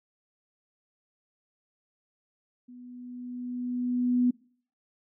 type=tone with level ramp; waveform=sine; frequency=246.9 Hz; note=B3; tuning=in tune; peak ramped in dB=-45 to -19 dBFS; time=2.68-4.31 s; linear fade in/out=10 ms; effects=noise-tail reverb RT60 0.5 s tail -24 dB re dry